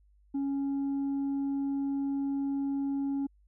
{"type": "tone with tanh clipping", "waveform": "sine", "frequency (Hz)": 277.1, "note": "C#4", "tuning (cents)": -1, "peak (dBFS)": -29, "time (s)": [0.34, 3.27], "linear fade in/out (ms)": 10, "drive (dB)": 2, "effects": ["added 50 Hz sine -60 dBFS peak until 3.47 s"]}